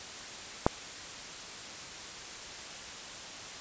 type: click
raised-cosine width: 1 ms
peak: -7 dBFS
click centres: 0.665 s
effects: white hiss -43 dBFS RMS until 3.6 s + resampled to 16000 Hz